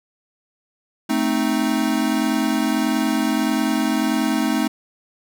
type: chord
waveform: square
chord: A diminished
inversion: none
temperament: equal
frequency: 220 / 261.6 / 311.1 Hz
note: A3 / C4 / Eb4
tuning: 0 / 0 / 0 cents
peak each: -23 dBFS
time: 1.09-4.68 s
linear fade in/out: 10 ms
effects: none